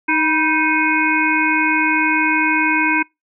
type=harmonic tone with a mistuned harmonic; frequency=311.1 Hz; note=D#4; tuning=in tune; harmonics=1 / 3 / 5 / 7 / 8; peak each=-20 / -20 / -20 / -20 / -20 dBFS; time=0.08-3.03 s; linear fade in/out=10 ms; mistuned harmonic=3; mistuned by=+64 cents; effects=noise-tail reverb RT60 0.2 s tail -26 dB re dry